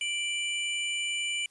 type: tone pair together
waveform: square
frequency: 2349 / 2960 Hz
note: D7 / F#7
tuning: 0 / 0 cents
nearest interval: major third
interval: 400 cents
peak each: -32 / -33 dBFS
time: 0.01-1.46 s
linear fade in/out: 2 ms
effects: white hiss -65 dBFS RMS until 1.5 s + resampled to 24000 Hz